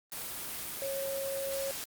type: tone in noise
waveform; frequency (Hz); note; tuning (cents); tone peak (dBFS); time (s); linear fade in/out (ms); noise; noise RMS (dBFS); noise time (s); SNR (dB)
sine; 547; C#5; -23; -33; 0.82-1.71; 0; white; -39; 0.12-1.84; +3
effects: Opus 24 kbps